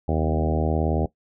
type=harmonic tone with a mistuned harmonic; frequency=78.8 Hz; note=D#2; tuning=23 cents sharp; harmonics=1 / 2 / 3 / 4 / 5 / 6 / 7 / 8 / 9 / 10; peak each=-24 / -27 / -29 / -30 / -31 / -32 / -32 / -33 / -34 / -34 dBFS; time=0.08-1.06 s; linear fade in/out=5 ms; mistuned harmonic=2; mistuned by=-16 cents; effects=noise-tail reverb RT60 0.1 s tail -17 dB re dry